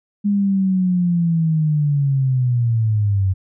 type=linear sweep; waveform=sine; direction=down; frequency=205.5 to 93 Hz; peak=-14 dBFS; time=0.24-3.34 s; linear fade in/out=20 ms; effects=none